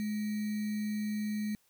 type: tone with sample-and-hold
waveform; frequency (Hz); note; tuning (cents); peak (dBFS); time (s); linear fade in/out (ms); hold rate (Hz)
sine; 211.3; G#3; +30; -31; 0-1.55; 0; 2100
effects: white hiss -70 dBFS RMS until 1.69 s